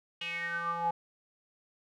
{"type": "tone with band-pass filter sweep", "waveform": "square", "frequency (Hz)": 170, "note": "F3", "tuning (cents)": -46, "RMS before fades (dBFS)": -34, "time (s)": [0.21, 0.91], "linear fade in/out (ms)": 5, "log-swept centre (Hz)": [2900, 790], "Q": 8.9, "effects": []}